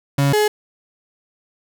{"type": "tone pair in turn", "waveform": "35% pulse", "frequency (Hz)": [140.1, 422.3], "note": ["C#3", "G#4"], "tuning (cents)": [19, 29], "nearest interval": "octave + perfect fifth", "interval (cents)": 1910, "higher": "second", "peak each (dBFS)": -12, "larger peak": "neither", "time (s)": [[0.18, 0.33], [0.33, 0.48]], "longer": "neither", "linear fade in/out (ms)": 5, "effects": []}